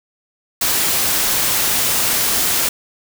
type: noise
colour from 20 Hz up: white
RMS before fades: -17 dBFS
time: 0.61-2.69 s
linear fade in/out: 5 ms
effects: none